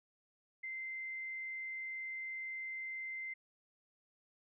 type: tone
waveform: sine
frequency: 2079 Hz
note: C7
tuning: 12 cents flat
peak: -40 dBFS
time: 0.63-3.34 s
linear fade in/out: 10 ms
effects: none